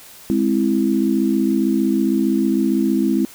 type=chord; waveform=sine; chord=Ab augmented; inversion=none; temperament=equal with one note detuned; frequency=207.7 / 263.1 / 329.6 Hz; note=Ab3 / C4 / E4; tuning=0 / +10 / 0 cents; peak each=-19 dBFS; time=0.3-3.25 s; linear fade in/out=0 ms; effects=white hiss -42 dBFS RMS until 3.34 s